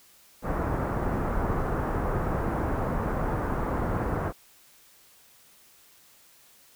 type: low-pass noise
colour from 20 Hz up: pink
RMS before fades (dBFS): -28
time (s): 0.42-4.33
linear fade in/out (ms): 50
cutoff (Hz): 1400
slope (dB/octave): 24
effects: white hiss -57 dBFS RMS until 6.75 s